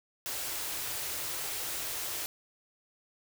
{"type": "band-stop noise", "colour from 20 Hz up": "white", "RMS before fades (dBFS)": -36, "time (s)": [0.26, 2.26], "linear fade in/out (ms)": 0, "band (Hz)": [160, 270], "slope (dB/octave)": 96, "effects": []}